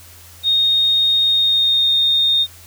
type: tone with pitch glide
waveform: sine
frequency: 3708 to 3678 Hz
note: A#7 to A#7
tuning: -10 to -24 cents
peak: -12 dBFS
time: 0.43-2.47 s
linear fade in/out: 50 ms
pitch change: -14 cents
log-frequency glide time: 1.22-1.96 s
effects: added 86 Hz sine -44 dBFS peak until 2.66 s + white hiss -43 dBFS RMS until 2.66 s